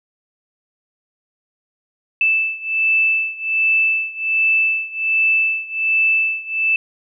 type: beating tone pair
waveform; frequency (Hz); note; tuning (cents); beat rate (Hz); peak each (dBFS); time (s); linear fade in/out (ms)
sine; 2637 / 2638.3; E7 / E7; 0 / +1; 1.3; -17 / -19; 2.21-6.76; 2
effects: none